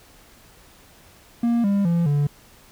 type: tone with pitch steps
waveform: triangle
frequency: 235.2 / 200.1 / 170.2 / 144.78 Hz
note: A#3 / G3 / F3 / D3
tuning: +16 / +36 / -44 / -24 cents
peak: -15 dBFS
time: 1.43-2.27 s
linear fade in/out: 5 ms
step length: 210 ms
effects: pink hiss -51 dBFS RMS until 2.71 s